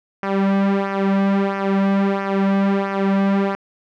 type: tone with flanger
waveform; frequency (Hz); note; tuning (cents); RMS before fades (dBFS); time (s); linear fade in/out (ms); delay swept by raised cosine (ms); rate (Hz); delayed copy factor
sawtooth; 196.3; G3; +3; -18; 0.23-3.55; 0; 0.25 to 2.95; 1.5; -0.7
effects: low-pass 2000 Hz 12 dB/octave